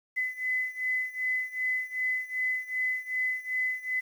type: beating tone pair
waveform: sine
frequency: 2017 / 2019.6 Hz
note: B6 / B6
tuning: +36 / +38 cents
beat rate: 2.6 Hz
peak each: -30 / -32 dBFS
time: 0.16-4.01 s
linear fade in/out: 20 ms
effects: 9-bit